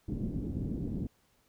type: low-pass noise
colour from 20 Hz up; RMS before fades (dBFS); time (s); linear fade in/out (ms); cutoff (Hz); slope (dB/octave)
white; -35; 0.08-1.07; 5; 280; 24
effects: pink hiss -70 dBFS RMS until 1.48 s